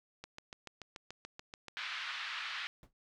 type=click train; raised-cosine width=0.2 ms; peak=-28 dBFS; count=11; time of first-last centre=0.24-1.683 s; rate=6.93 Hz
type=band-pass noise; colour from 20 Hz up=pink; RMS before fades=-41 dBFS; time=1.77-2.67 s; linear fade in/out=0 ms; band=1300 to 3900 Hz; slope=24 dB/octave
type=noise with exponential decay; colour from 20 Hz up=brown; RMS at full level=-46 dBFS; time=2.83-2.93 s; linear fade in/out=1 ms; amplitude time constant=20 ms
effects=none